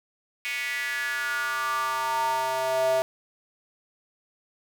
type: tone with high-pass filter sweep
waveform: square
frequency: 130.81 Hz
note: C3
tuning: in tune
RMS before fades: -27 dBFS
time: 0.45-3.02 s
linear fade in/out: 0 ms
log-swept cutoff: 2300 to 610 Hz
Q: 5.7
effects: none